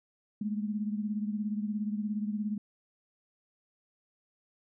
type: beating tone pair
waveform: sine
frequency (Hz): 207.7 / 224.7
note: G#3 / A3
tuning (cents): 0 / +37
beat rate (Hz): 17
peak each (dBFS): -31 / -37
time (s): 0.41-2.58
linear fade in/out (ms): 5
effects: none